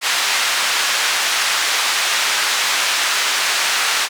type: band-pass noise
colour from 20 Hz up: pink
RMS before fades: -18 dBFS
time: 0.01-4.09 s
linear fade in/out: 50 ms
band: 1300 to 6900 Hz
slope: 12 dB/octave
effects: none